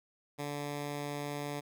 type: tone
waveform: 10% pulse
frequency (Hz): 145.1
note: D3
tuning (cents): -21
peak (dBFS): -28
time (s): 0.38-1.61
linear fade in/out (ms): 20
effects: none